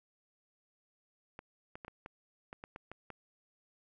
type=clicks; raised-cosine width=0.5 ms; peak=-30 dBFS; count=10; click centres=1.391 / 1.755 / 1.848 / 1.881 / 2.061 / 2.529 / 2.639 / 2.761 / 2.916 / 3.103 s; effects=none